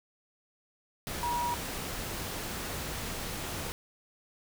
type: tone in noise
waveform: sine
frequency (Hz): 959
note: A#5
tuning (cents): +49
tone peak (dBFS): -29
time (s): 1.23-1.54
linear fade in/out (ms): 0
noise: pink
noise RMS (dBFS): -37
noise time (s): 1.07-3.72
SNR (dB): +5
effects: none